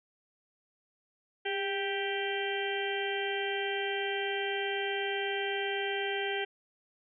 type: harmonic tone with a mistuned harmonic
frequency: 392 Hz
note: G4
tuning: in tune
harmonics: 1 / 2 / 4 / 5 / 6 / 7 / 8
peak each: -34 / -38 / -38 / -40 / -41 / -43 / -39 dBFS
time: 1.45-6.45 s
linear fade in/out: 10 ms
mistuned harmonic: 1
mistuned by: +39 cents
effects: none